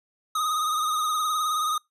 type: tone with vibrato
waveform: square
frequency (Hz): 1245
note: D#6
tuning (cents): +1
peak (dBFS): -24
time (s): 0.35-1.78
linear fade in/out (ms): 5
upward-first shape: triangle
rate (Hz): 19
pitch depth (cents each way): 57
effects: noise-tail reverb RT60 0.2 s tail -25 dB re dry + resampled to 32000 Hz